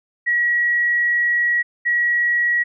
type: tone pair in turn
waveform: sine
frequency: 1916 / 1916 Hz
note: A#6 / A#6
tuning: +47 / +47 cents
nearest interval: unison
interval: 0 cents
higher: neither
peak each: -15 dBFS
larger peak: neither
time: 0.26-1.63 / 1.85-2.64 s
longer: first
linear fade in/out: 20 ms
effects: none